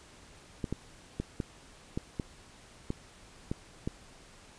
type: clicks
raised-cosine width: 3 ms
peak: -19 dBFS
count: 9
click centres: 0.642 / 0.726 / 1.2 / 1.402 / 1.975 / 2.198 / 2.904 / 3.515 / 3.875 s
effects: pink hiss -55 dBFS RMS until 4.58 s + resampled to 22050 Hz